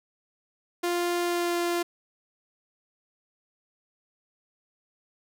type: tone with pitch glide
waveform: sawtooth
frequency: 349.2 to 346.2 Hz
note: F4 to F4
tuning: 0 to -15 cents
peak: -21 dBFS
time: 0.83-1.83 s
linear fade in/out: 10 ms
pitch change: -15 cents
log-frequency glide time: 1.22-1.57 s
effects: none